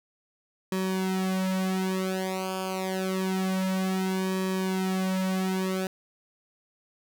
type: tone with flanger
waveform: sawtooth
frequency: 188.3 Hz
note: F#3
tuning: 31 cents sharp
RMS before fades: -28 dBFS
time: 0.72-5.87 s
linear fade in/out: 2 ms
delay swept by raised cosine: 1.4 to 4.8 ms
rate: 0.27 Hz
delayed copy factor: -0.95
effects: none